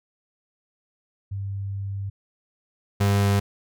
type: tone pair in turn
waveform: sine / 35% pulse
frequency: 98.7 / 100.25 Hz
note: G2 / G2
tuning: +12 / +39 cents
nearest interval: unison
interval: 27 cents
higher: second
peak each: -27 / -16 dBFS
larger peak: second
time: 1.31-2.1 / 3-3.4 s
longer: first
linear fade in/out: 10 ms
effects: none